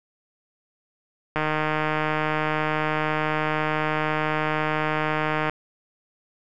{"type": "click train", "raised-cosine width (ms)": 0.5, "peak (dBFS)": -9, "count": 638, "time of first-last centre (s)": [1.36, 5.496], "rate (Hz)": 154, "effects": []}